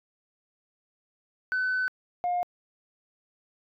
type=tone pair in turn; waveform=sine; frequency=1510 / 711 Hz; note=F#6 / F5; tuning=+35 / +31 cents; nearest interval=octave + minor second; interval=1304 cents; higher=first; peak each=-23 dBFS; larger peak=neither; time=1.52-1.88 / 2.24-2.43 s; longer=first; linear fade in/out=0 ms; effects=tanh soft clip ceiling -22 dBFS